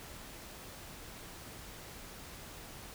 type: silence
effects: pink hiss -49 dBFS RMS until 2.94 s